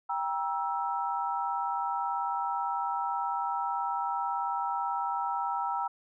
sine chord, E diminished, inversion first, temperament just, 791.1 / 949.3 / 1318.5 Hz, G5 / Bb5 / E6, +16 / +31 / 0 cents, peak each -33 / -32 / -34 dBFS, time 0.09-5.88 s, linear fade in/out 10 ms, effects none

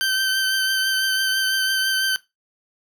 20% pulse tone with vibrato, 1547 Hz, G6, 23 cents flat, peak -14 dBFS, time 0.01-2.16 s, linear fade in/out 0 ms, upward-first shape triangle, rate 6 Hz, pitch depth 21 cents each way, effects noise-tail reverb RT60 0.2 s tail -18 dB re dry

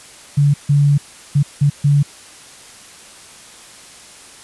sine tone bursts at uneven times, 143.6 Hz, D3, 39 cents flat, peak -9 dBFS, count 5, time 0.37-0.54 / 0.69-0.98 / 1.35-1.43 / 1.61-1.7 / 1.84-2.03 s, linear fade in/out 10 ms, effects white hiss -40 dBFS RMS until 4.43 s + resampled to 24000 Hz

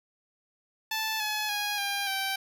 10% pulse tone with pitch steps, 877 / 851 / 825.9 / 801.4 / 777.7 Hz, A5 / G#5 / G#5 / G5 / G5, -6 / +42 / -10 / +38 / -14 cents, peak -20 dBFS, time 0.91-2.36 s, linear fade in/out 5 ms, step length 290 ms, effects none

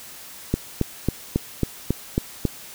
click train, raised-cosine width 3 ms, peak -6 dBFS, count 8, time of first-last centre 0.54-2.453 s, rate 3.66 Hz, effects white hiss -41 dBFS RMS until 2.74 s

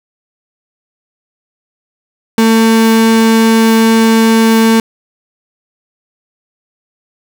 35% pulse tone, 224.7 Hz, A3, 37 cents sharp, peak -4 dBFS, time 2.38-4.8 s, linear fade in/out 2 ms, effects none

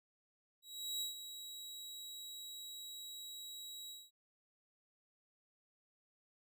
sawtooth tone with ADSR envelope, 3865 Hz, B7, 38 cents flat, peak -34 dBFS, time 0.62-4.11 s, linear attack 390 ms, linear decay 130 ms, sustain -10 dB, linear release 210 ms, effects none

